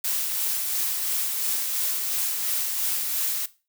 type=noise with tremolo; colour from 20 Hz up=blue; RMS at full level=-25 dBFS; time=0.04-3.46 s; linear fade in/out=5 ms; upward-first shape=sine; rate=2.9 Hz; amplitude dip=30%; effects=noise-tail reverb RT60 0.3 s tail -17 dB re dry